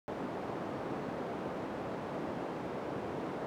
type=band-pass noise; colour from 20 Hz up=white; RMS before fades=-39 dBFS; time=0.08-3.46 s; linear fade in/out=0 ms; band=150 to 600 Hz; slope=12 dB/octave; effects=none